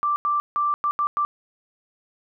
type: tone bursts at uneven times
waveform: sine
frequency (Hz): 1175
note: D6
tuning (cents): +1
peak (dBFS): -19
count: 6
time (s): 0.03-0.16 / 0.25-0.4 / 0.56-0.74 / 0.84-0.91 / 0.99-1.07 / 1.17-1.25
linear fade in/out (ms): 0
effects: none